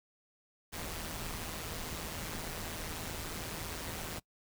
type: noise with amplitude modulation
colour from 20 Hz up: pink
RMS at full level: -38 dBFS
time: 0.72-4.2 s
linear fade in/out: 20 ms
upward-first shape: sine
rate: 162 Hz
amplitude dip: 60%
effects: noise-tail reverb RT60 0.1 s tail -23 dB re dry